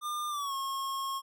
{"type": "tone with pitch glide", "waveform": "square", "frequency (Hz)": [1203, 1084.2], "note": ["D6", "C#6"], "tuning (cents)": [41, -39], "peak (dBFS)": -33, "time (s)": [0.01, 1.22], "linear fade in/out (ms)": 50, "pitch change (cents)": -180, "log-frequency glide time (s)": [0.29, 0.54], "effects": []}